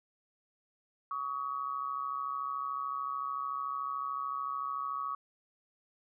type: tone pair together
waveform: sine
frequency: 1130 / 1263.6 Hz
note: C#6 / D#6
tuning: +33 / +26 cents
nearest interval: major second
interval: 193 cents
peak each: -35 / -38 dBFS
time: 1.11-5.15 s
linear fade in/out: 2 ms
effects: none